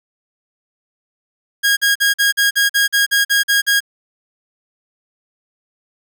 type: tone bursts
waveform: sawtooth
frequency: 1635 Hz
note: G#6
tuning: 28 cents flat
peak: -8 dBFS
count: 12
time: 1.63-3.805 s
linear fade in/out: 20 ms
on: 140 ms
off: 45 ms
effects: none